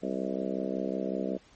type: harmonic tone with a mistuned harmonic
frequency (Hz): 65.41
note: C2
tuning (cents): 0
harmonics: 3 / 4 / 5 / 6 / 7 / 8 / 9 / 10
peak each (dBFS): -35 / -36 / -37 / -38 / -38 / -39 / -40 / -40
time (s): 0.02-1.38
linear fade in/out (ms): 20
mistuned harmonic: 10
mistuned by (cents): -24
effects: pink hiss -59 dBFS RMS until 1.55 s + MP3 32 kbps